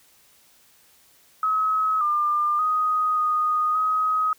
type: tone with pitch steps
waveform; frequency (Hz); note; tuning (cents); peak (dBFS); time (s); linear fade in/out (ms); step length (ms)
sine; 1279 / 1199 / 1249 / 1238 / 1263; D#6 / D6 / D#6 / D#6 / D#6; +47 / +36 / +6 / -9 / +26; -19; 1.43-4.33; 2; 580
effects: white hiss -57 dBFS RMS until 4.38 s